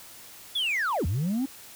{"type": "linear two-way sweep", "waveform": "sine", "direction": "down then up", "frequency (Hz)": [3520, 73.4, 278.9], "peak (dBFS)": -22, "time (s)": [0.55, 1.46], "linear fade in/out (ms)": 10, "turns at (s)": 1.06, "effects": ["tanh soft clip ceiling -23 dBFS", "white hiss -47 dBFS RMS until 1.75 s"]}